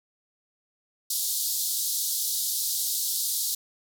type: band-pass noise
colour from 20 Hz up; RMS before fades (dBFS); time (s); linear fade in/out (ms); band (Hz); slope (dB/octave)
white; -28; 1.1-3.55; 5; 3700 to 16000; 48
effects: none